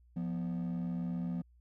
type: tone pair together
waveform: triangle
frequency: 174.58 / 246.9 Hz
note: F3 / B3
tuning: 0 / 0 cents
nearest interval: tritone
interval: 600 cents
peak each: -31 / -36 dBFS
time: 0.16-1.42 s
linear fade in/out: 10 ms
effects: tanh soft clip ceiling -29 dBFS + added 60 Hz sine -60 dBFS peak until 1.6 s